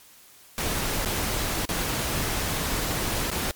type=noise with dropouts; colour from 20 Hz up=pink; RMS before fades=-27 dBFS; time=0.58-3.51 s; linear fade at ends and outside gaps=0 ms; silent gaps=1.049-1.058 / 1.653-1.69 / 3.302-3.315 s; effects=white hiss -52 dBFS RMS until 3.55 s + MP3 96 kbps

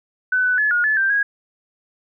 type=tone with pitch steps; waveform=sine; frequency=1505 / 1495 / 1713 / 1437 / 1728 / 1573 / 1647 Hz; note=F#6 / F#6 / A6 / F6 / A6 / G6 / G#6; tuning=+29 / +17 / -47 / +49 / -32 / +6 / -15 cents; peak=-15 dBFS; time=0.32-1.23 s; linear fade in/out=5 ms; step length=130 ms; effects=none

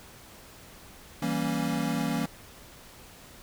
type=chord; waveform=square; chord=E diminished seventh; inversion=none; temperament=equal with one note detuned; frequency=164.81 / 193.86 / 233.1 / 277.2 Hz; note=E3 / G3 / Bb3 / Db4; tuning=0 / -19 / 0 / 0 cents; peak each=-33 / -35 / -32 / -33 dBFS; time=1.22-2.26 s; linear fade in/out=5 ms; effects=pink hiss -50 dBFS RMS until 3.42 s

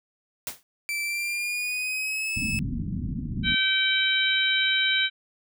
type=noise with exponential decay; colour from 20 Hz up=white; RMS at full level=-28 dBFS; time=0.47-0.63 s; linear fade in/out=1 ms; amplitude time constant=33 ms
type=tone with pitch glide; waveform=40% pulse; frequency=2333 to 2604 Hz; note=D7 to E7; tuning=-12 to -22 cents; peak=-26 dBFS; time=0.89-2.59 s; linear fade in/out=0 ms; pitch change=+190 cents; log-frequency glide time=1.03-2.33 s
type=low-pass noise; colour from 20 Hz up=white; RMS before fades=-30 dBFS; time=2.36-3.55 s; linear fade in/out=5 ms; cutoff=260 Hz; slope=48 dB/octave
type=harmonic tone; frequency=771 Hz; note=G5; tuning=29 cents flat; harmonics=2 / 3 / 4 / 5; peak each=-26 / -26 / -26 / -26 dBFS; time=3.43-5.1 s; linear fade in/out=50 ms
effects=none

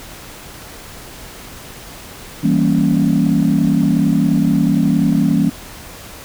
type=chord; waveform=sine; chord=E diminished seventh; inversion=none; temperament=equal; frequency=164.81 / 196 / 233.1 / 277.2 Hz; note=E3 / G3 / Bb3 / Db4; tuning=0 / 0 / 0 / 0 cents; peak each=-16 dBFS; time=2.43-5.5 s; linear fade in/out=10 ms; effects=tanh soft clip ceiling -4 dBFS + pink hiss -35 dBFS RMS until 6.24 s

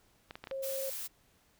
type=clicks; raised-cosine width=0.3 ms; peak=-27 dBFS; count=5; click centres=0.309 / 0.355 / 0.44 / 0.472 / 0.512 s
type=tone; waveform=sine; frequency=538 Hz; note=C5; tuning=48 cents sharp; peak=-35 dBFS; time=0.51-0.9 s; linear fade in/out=5 ms
type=noise; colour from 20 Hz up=blue; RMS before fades=-40 dBFS; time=0.62-1.08 s; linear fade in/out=20 ms
effects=pink hiss -68 dBFS RMS until 1.59 s

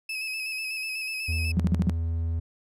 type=tone with vibrato; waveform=35% pulse; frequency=2577 Hz; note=E7; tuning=40 cents flat; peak=-28 dBFS; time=0.09-1.52 s; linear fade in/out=5 ms; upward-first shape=square; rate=8.1 Hz; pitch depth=29 cents each way
type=tone; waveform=triangle; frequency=82.6 Hz; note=E2; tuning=4 cents sharp; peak=-23 dBFS; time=1.28-2.4 s; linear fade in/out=10 ms
type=tone bursts; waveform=sine; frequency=180.3 Hz; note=F#3; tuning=45 cents flat; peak=-19 dBFS; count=5; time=1.57-1.896 s; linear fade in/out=0 ms; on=26 ms; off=49 ms
effects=low-pass 12000 Hz 12 dB/octave

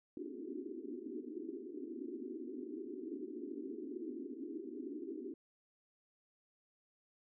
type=band-pass noise; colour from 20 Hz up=white; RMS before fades=-45 dBFS; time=0.17-5.34 s; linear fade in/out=2 ms; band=240 to 400 Hz; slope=96 dB/octave; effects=none

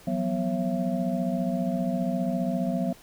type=tone cluster; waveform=sine; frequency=172.3 / 187.2 / 246.4 / 544 / 673 Hz; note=F3 / F#3 / B3 / C#5 / E5; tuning=-23 / +20 / -4 / -33 / +36 cents; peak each=-34 / -28 / -29 / -36 / -32 dBFS; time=0.07-2.93 s; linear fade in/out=5 ms; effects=pink hiss -52 dBFS RMS until 3.02 s

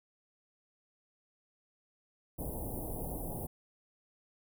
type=band-stop noise; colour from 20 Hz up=pink; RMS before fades=-39 dBFS; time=2.38-3.47 s; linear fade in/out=10 ms; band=840 to 10000 Hz; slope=48 dB/octave; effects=none

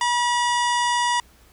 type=harmonic tone with a mistuned harmonic; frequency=966 Hz; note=B5; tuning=39 cents flat; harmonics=1 / 2 / 3 / 4 / 5 / 6 / 7 / 8 / 9 / 10; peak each=-20 / -26 / -30 / -32 / -34 / -36 / -37 / -38 / -39 / -40 dBFS; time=0.01-1.2 s; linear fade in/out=2 ms; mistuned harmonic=4; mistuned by=-150 cents; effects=added 60 Hz sine -55 dBFS peak until 1.52 s + pink hiss -55 dBFS RMS until 1.52 s

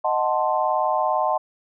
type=chord; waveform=sine; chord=D# diminished seventh; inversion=none; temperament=equal; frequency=622.3 / 740 / 880 / 1046.5 Hz; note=D#5 / F#5 / A5 / C6; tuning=0 / 0 / 0 / 0 cents; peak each=-24 / -24 / -24 / -25 dBFS; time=0.04-1.38 s; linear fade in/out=10 ms; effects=none

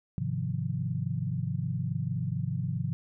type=chord; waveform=sine; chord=F minor seventh; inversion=first; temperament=equal; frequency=103.83 / 130.81 / 155.56 / 174.61 Hz; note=Ab2 / C3 / Eb3 / F3; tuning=0 / 0 / 0 / 0 cents; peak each=-35 / -32 / -35 / -35 dBFS; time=0.18-2.93 s; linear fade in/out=0 ms; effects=none

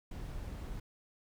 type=noise; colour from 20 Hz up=brown; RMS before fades=-42 dBFS; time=0.11-0.8 s; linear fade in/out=5 ms; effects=none

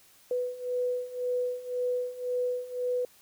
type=beating tone pair; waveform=sine; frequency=494.7 / 496.6 Hz; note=B4 / B4; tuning=+3 / +9 cents; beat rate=1.9 Hz; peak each=-33 / -30 dBFS; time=0.31-3.05 s; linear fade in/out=2 ms; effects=white hiss -59 dBFS RMS until 3.21 s

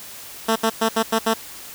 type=tone bursts at uneven times; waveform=10% pulse; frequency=224 Hz; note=A3; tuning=31 cents sharp; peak=-8 dBFS; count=6; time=0.48-0.56 / 0.63-0.7 / 0.81-0.89 / 0.96-1.03 / 1.12-1.19 / 1.26-1.34 s; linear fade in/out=10 ms; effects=white hiss -38 dBFS RMS until 1.74 s

